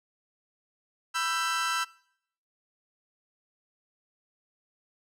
sawtooth chord, E minor, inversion second, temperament equal with one note detuned, 987.8 / 1332.3 / 1568 Hz, B5 / E6 / G6, 0 / +18 / 0 cents, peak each -31 / -25 / -29 dBFS, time 1.14-1.85 s, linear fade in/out 20 ms, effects noise-tail reverb RT60 0.7 s tail -23 dB re dry + low-pass 10000 Hz 12 dB/octave

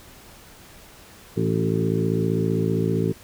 harmonic tone with a mistuned harmonic, 55.3 Hz, A1, 9 cents sharp, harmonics 2 / 3 / 4 / 5 / 6 / 7 / 8, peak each -26 / -24 / -29 / -29 / -32 / -27 / -29 dBFS, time 1.36-3.13 s, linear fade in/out 20 ms, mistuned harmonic 7, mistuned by -24 cents, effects pink hiss -47 dBFS RMS until 3.23 s

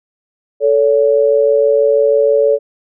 sine tone pair together, 440 / 566.2 Hz, A4 / C#5, 0 / +37 cents, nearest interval major third, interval 437 cents, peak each -11 dBFS, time 0.6-2.59 s, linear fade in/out 50 ms, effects none

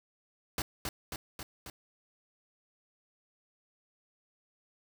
pink noise with echo, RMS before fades -33 dBFS, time 0.58-0.62 s, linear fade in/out 2 ms, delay 270 ms, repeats 4, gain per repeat -3 dB, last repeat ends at 1.7 s, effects none

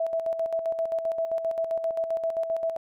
sine tone with tremolo, 657 Hz, E5, 6 cents flat, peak -23 dBFS, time 0-2.77 s, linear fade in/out 5 ms, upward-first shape square, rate 7.6 Hz, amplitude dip 55%, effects none

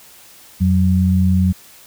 sine tone pair together, 87.9 / 185.72 Hz, F2 / F#3, +12 / +7 cents, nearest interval octave + minor second, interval 1295 cents, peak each -14 dBFS, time 0.6-1.53 s, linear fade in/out 20 ms, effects white hiss -44 dBFS RMS until 1.86 s

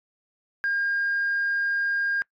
sine tone, 1613 Hz, G6, 49 cents sharp, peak -21 dBFS, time 0.64-2.22 s, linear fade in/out 0 ms, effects noise-tail reverb RT60 0.1 s tail -24 dB re dry + tanh soft clip ceiling -19 dBFS

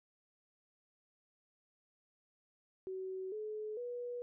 sine tone with pitch steps, 377 / 428.1 / 486.1 Hz, F#4 / A4 / B4, +32 / -47 / -28 cents, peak -39 dBFS, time 2.87-4.22 s, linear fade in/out 0 ms, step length 450 ms, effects none

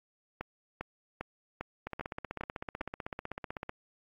two click trains, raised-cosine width 0.5 ms, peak -21 / -22 dBFS, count 7 / 30, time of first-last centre 0.41-2.81 / 1.87-3.694 s, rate 2.5 / 15.9 Hz, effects AAC 48 kbps

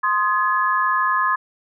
sine chord, Ab major, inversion first, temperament equal with one note detuned, 1046.5 / 1244.5 / 1697.1 Hz, C6 / Eb6 / Ab6, 0 / 0 / +37 cents, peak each -19 / -22 / -22 dBFS, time 0.03-1.36 s, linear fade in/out 10 ms, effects none

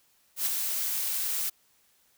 blue noise with ADSR envelope, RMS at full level -26 dBFS, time 0.36-1.5 s, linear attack 100 ms, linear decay 17 ms, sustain -4 dB, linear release 12 ms, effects white hiss -66 dBFS RMS until 2.17 s

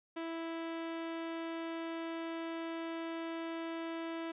sawtooth tone, 329.6 Hz, E4, in tune, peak -34 dBFS, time 0.16-4.32 s, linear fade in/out 10 ms, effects resampled to 8000 Hz

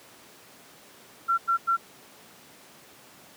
sine tone bursts, 1361 Hz, F6, 45 cents flat, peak -20 dBFS, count 3, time 1.28-1.77 s, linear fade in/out 20 ms, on 100 ms, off 95 ms, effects pink hiss -51 dBFS RMS until 3.36 s + high-pass 200 Hz 12 dB/octave

